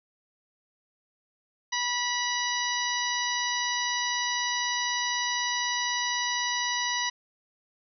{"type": "harmonic tone", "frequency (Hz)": 976, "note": "B5", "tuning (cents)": -21, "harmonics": [1, 2, 3, 4, 5, 6], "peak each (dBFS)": [-32, -31, -35, -34, -36, -34], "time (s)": [1.72, 7.1], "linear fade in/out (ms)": 10, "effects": []}